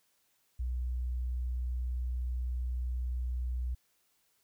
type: tone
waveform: sine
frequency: 61.74 Hz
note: B1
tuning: in tune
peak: -31 dBFS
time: 0.59-3.75 s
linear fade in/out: 10 ms
effects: white hiss -73 dBFS RMS until 4.43 s